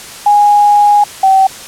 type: tone pair in turn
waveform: sine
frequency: 825 / 769.1 Hz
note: G#5 / G5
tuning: -12 / -33 cents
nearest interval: minor second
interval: 121 cents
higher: first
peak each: -4 dBFS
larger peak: neither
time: 0.26-1.04 / 1.23-1.47 s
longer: first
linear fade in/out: 5 ms
effects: white hiss -29 dBFS RMS until 1.67 s + low-pass 10000 Hz 12 dB/octave